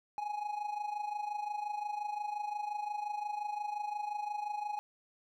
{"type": "tone with amplitude modulation", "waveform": "triangle", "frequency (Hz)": 834, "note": "G#5", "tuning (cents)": 7, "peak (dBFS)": -30, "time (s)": [0.18, 4.79], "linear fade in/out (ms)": 0, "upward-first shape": "sine", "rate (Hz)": 25.7, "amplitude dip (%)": 70, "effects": []}